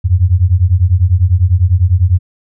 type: beating tone pair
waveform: sine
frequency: 85.4 / 95.4 Hz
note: F2 / G2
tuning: -38 / -47 cents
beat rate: 10 Hz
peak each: -10 dBFS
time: 0.04-2.19 s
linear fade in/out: 20 ms
effects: none